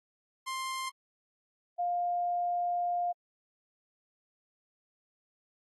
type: tone pair in turn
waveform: sawtooth / sine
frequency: 1052 / 704.1 Hz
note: C6 / F5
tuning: +9 / +14 cents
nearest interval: perfect fifth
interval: 695 cents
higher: first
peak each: -30 / -28 dBFS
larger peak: second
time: 0.46-0.9 / 1.78-3.13 s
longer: second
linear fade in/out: 20 ms
effects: AAC 32 kbps